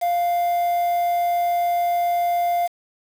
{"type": "tone with quantisation", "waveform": "triangle", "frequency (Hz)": 698.5, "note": "F5", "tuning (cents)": 0, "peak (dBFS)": -16, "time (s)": [0.01, 2.68], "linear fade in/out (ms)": 20, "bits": 6, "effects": []}